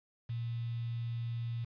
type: tone with quantisation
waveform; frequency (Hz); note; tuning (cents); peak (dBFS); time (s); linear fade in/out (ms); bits
sine; 117.1; A#2; +8; -34; 0.29-1.65; 10; 9
effects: resampled to 11025 Hz